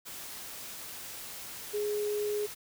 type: tone in noise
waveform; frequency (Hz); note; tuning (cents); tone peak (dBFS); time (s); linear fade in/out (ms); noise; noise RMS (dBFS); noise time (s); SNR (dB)
sine; 417; G#4; +7; -29; 1.73-2.47; 20; white; -43; 0.05-2.55; +11
effects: none